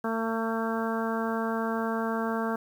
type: harmonic tone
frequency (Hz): 225.5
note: A3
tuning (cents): +43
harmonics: 1 / 2 / 3 / 4 / 5 / 6 / 7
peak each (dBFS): -30 / -33 / -35 / -36 / -37 / -38 / -38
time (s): 0.04-2.56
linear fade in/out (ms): 5
effects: 9-bit